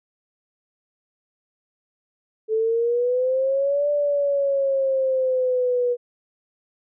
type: exponential two-way sweep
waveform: sine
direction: up then down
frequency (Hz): 434.7 to 586 to 484.4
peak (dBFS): -18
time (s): 2.48-5.97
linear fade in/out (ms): 50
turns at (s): 3.9
effects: none